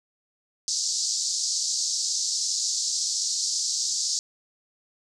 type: band-pass noise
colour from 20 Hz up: pink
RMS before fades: -27 dBFS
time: 0.68-4.19 s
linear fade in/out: 0 ms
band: 4500 to 7500 Hz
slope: 48 dB/octave
effects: none